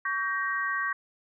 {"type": "chord", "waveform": "sine", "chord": "G diminished", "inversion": "second", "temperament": "just", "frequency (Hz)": [1128.9, 1568, 1881.6], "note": ["Db6", "G6", "Bb6"], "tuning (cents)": [31, 0, 16], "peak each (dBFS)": -31, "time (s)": [0.05, 0.93], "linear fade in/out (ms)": 5, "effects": []}